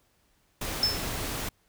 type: noise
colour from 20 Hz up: pink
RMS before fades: -33 dBFS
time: 0.61-1.49 s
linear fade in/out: 5 ms
type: tone with exponential decay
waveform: sine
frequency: 5270 Hz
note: E8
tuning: 1 cent flat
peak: -18 dBFS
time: 0.83-1.09 s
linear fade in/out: 2 ms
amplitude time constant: 56 ms
effects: pink hiss -68 dBFS RMS until 1.68 s